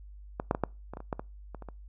clicks, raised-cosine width 1 ms, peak -17 / -11 / -16 / -12 / -25 / -26 / -29 / -17 / -21 / -27 / -30 / -28 dBFS, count 12, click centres 0.399 / 0.511 / 0.549 / 0.637 / 0.936 / 0.971 / 1.004 / 1.128 / 1.195 / 1.547 / 1.623 / 1.687 s, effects noise-tail reverb RT60 0.3 s tail -26 dB re dry + added 50 Hz sine -45 dBFS peak until 1.88 s

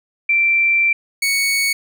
sine / sawtooth tone pair in turn, 2349 / 2223 Hz, D7 / C#7, 0 / +4 cents, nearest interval minor second, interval 96 cents, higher first, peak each -12 dBFS, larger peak neither, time 0.29-0.93 / 1.22-1.73 s, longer first, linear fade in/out 5 ms, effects none

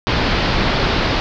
pink low-pass noise, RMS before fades -17 dBFS, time 0.07-1.2 s, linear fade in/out 0 ms, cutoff 4900 Hz, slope 48 dB/octave, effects none

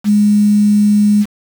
sine tone with quantisation, 207.7 Hz, G#3, in tune, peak -7 dBFS, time 0.04-1.26 s, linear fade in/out 50 ms, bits 5, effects none

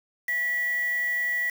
sine tone with quantisation, 1948 Hz, B6, 24 cents flat, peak -24 dBFS, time 0.28-1.5 s, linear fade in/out 5 ms, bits 6, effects none

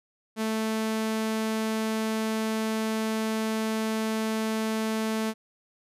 sawtooth tone, 220 Hz, A3, in tune, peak -22 dBFS, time 0.36-5.34 s, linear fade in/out 50 ms, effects resampled to 32000 Hz

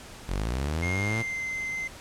sawtooth linear sweep, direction up, 42.21 to 116.54 Hz, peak -23 dBFS, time 0.28-1.23 s, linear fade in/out 20 ms
triangle tone with pitch glide, 2130 to 2072 Hz, C7 to C7, +30 to -17 cents, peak -28 dBFS, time 0.82-1.88 s, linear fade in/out 10 ms, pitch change -47 cents, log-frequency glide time 0.96-1.41 s
effects pink hiss -45 dBFS RMS until 2 s + low-pass 10000 Hz 12 dB/octave

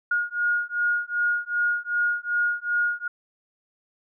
sine beating tone pair, 1432 / 1434.6 Hz, F6 / F6, +43 / +46 cents, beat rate 2.6 Hz, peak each -25 dBFS, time 0.11-3.08 s, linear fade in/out 5 ms, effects none

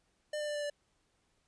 square tone with pitch steps, 600 / 595.9 / 591.7 / 587.7 / 583.6 Hz, D5 / D5 / D5 / D5 / D5, +37 / +25 / +13 / +1 / -11 cents, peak -35 dBFS, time 0.33-0.7 s, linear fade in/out 5 ms, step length 74 ms, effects pink hiss -75 dBFS RMS until 1.47 s + resampled to 22050 Hz

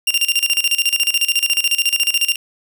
sawtooth tone with tremolo, 2785 Hz, F7, 5 cents flat, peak -9 dBFS, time 0.07-2.36 s, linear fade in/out 5 ms, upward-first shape square, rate 14 Hz, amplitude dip 80%, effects none

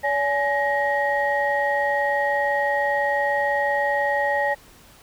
sine tone cluster, 571 / 841 / 1885 Hz, D5 / G#5 / A#6, -49 / +22 / +19 cents, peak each -23 dBFS, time 0.03-4.55 s, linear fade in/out 20 ms, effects tanh soft clip ceiling -11 dBFS + pink hiss -50 dBFS RMS until 5.02 s

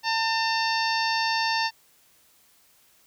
harmonic tone, 900 Hz, A5, 39 cents sharp, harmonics 1 / 2 / 3 / 4 / 5 / 6 / 7, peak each -26 / -29 / -31 / -36 / -30 / -32 / -45 dBFS, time 0.03-1.71 s, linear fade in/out 50 ms, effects white hiss -60 dBFS RMS until 3.06 s

